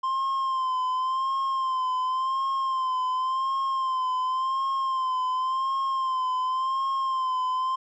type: tone with vibrato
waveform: triangle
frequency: 1046.5 Hz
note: C6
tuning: in tune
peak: -22 dBFS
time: 0.03-7.76 s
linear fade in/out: 10 ms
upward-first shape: sine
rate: 0.91 Hz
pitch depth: 47 cents each way
effects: resampled to 16000 Hz